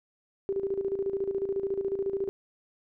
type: tone with tremolo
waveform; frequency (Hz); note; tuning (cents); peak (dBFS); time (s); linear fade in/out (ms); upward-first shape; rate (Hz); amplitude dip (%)
sine; 392; G4; 0; -25; 0.49-2.29; 0; square; 14; 65
effects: none